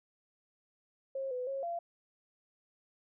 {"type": "tone with pitch steps", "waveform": "sine", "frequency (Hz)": [538, 501, 544, 685], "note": ["C5", "B4", "C#5", "F5"], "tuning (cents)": [48, 25, -33, -34], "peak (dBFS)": -34, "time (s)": [1.15, 1.79], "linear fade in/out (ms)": 5, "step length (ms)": 160, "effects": []}